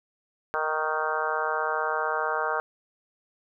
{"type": "harmonic tone with a mistuned harmonic", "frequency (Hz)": 155.56, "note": "D#3", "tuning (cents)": 0, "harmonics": [3, 4, 5, 6, 7, 8, 9, 10], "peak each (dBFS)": [-33, -33, -33, -33, -33, -33, -33, -33], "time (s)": [0.54, 2.6], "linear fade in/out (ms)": 0, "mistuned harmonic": 7, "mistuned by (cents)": 21, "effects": []}